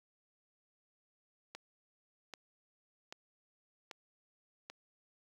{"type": "click train", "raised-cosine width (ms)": 0.2, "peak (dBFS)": -28, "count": 5, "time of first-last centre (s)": [1.55, 4.7], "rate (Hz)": 1.27, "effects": ["high-pass 80 Hz 12 dB/octave", "9-bit"]}